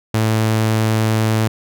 sawtooth tone, 110 Hz, A2, in tune, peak -10 dBFS, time 0.14-1.48 s, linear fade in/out 5 ms, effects none

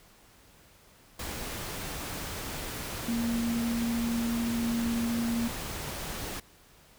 sine tone in noise, 233.1 Hz, A#3, in tune, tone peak -27 dBFS, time 3.08-5.48 s, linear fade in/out 5 ms, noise pink, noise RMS -37 dBFS, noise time 1.19-6.4 s, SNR +7 dB, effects pink hiss -58 dBFS RMS until 6.98 s

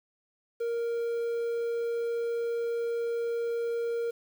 triangle tone with quantisation, 467.4 Hz, A#4, 5 cents sharp, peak -26 dBFS, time 0.6-4.11 s, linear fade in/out 10 ms, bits 9, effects none

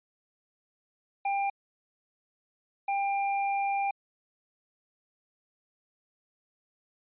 square tone bursts at uneven times, 795 Hz, G5, 24 cents sharp, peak -27 dBFS, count 2, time 1.25-1.5 / 2.88-3.91 s, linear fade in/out 5 ms, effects resampled to 8000 Hz

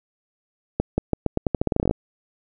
accelerating click train, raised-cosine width 2 ms, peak -6 dBFS, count 17, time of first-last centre 0.8-1.911 s, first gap 180 ms, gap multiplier 0.85, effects none

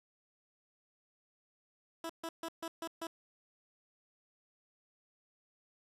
15% pulse tone bursts, 329.6 Hz, E4, in tune, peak -32 dBFS, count 6, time 2.04-3.07 s, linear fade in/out 2 ms, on 55 ms, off 140 ms, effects resampled to 32000 Hz

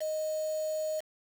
sine tone with quantisation, 622.3 Hz, D#5, in tune, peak -30 dBFS, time 0-1.01 s, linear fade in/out 20 ms, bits 7, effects none

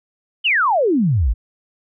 sine exponential sweep, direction down, 3144 to 47.2 Hz, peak -13 dBFS, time 0.44-1.34 s, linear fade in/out 20 ms, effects none

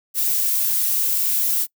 violet noise, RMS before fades -20 dBFS, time 0.14-1.67 s, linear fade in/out 50 ms, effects noise-tail reverb RT60 0.1 s tail -24 dB re dry

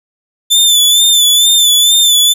sawtooth tone with vibrato, 3520 Hz, A7, in tune, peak -3 dBFS, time 0.5-2.34 s, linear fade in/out 20 ms, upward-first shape sine, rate 2.2 Hz, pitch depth 50 cents each way, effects none

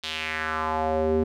square tone with band-pass filter sweep, 78.9 Hz, D#2, 25 cents sharp, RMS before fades -26 dBFS, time 0.03-1.24 s, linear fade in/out 10 ms, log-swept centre 3700 to 330 Hz, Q 2.8, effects none

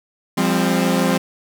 sawtooth chord, F suspended second, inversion none, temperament equal with one note detuned, 174.61 / 200.8 / 261.6 Hz, F3 / G3 / C4, 0 / +42 / 0 cents, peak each -16 dBFS, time 0.37-1.18 s, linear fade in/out 10 ms, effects none

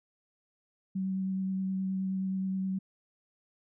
sine tone with vibrato, 190 Hz, F#3, 46 cents sharp, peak -29 dBFS, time 0.95-2.79 s, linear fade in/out 10 ms, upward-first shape sine, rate 9.5 Hz, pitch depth 11 cents each way, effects none

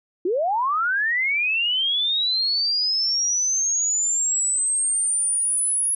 sine linear sweep, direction up, 329.6 to 10548 Hz, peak -19 dBFS, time 0.25-5.95 s, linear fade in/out 5 ms, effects none

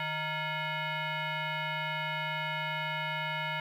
sine tone with frequency modulation, 622.3 Hz, D#5, in tune, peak -31 dBFS, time 0-3.6 s, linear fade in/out 2 ms, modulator 776 Hz, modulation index 3, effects 10-bit

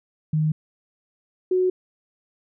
sine tone pair in turn, 154.9 / 368.4 Hz, D#3 / F#4, -7 / -7 cents, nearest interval octave + minor third, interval 1500 cents, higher second, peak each -18 / -17 dBFS, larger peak second, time 0.33-0.52 / 1.51-1.7 s, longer neither, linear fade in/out 5 ms, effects none

